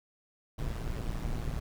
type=noise with amplitude modulation; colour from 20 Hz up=brown; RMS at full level=-31 dBFS; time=0.58-1.6 s; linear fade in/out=10 ms; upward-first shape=sine; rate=115 Hz; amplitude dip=70%; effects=none